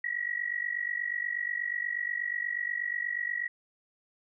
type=tone with amplitude modulation; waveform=sine; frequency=1919 Hz; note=A#6; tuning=50 cents sharp; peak=-26 dBFS; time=0.04-3.48 s; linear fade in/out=5 ms; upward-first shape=sine; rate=48.3 Hz; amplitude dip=85%; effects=none